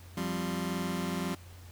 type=chord; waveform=sawtooth; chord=F suspended second; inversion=none; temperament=just; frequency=174.61 / 196.44 / 261.9 Hz; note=F3 / G3 / C4; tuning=0 / +4 / +2 cents; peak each=-30 / -32 / -33 dBFS; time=0.17-1.35 s; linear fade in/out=5 ms; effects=added 88 Hz sine -48 dBFS peak until 1.71 s + pink hiss -56 dBFS RMS until 1.71 s